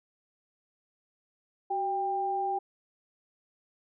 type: tone pair together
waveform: sine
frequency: 377.1 / 793.5 Hz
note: F#4 / G5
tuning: +33 / +21 cents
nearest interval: octave + minor second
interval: 1288 cents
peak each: -35 / -28 dBFS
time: 1.7-2.59 s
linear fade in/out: 10 ms
effects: none